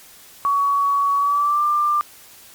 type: tone with pitch glide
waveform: sine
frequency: 1126 to 1189.5 Hz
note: C#6 to D6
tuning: +27 to +22 cents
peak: -15 dBFS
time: 0.45-2.01 s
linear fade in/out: 0 ms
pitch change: +95 cents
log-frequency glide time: 1.17-1.64 s
effects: white hiss -45 dBFS RMS until 2.54 s + MP3 96 kbps